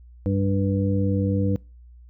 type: harmonic tone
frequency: 98 Hz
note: G2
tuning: in tune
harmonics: 1 / 2 / 3 / 5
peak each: -22 / -25 / -27 / -29 dBFS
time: 0.26-1.56 s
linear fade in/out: 0 ms
effects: noise-tail reverb RT60 0.3 s tail -25 dB re dry + added 60 Hz sine -44 dBFS peak until 2.09 s